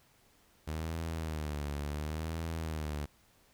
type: tone with vibrato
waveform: sawtooth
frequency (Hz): 77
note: D#2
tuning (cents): -17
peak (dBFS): -31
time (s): 0.67-3.06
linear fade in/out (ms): 10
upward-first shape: sine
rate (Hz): 0.7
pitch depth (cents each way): 110
effects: pink hiss -66 dBFS RMS until 3.53 s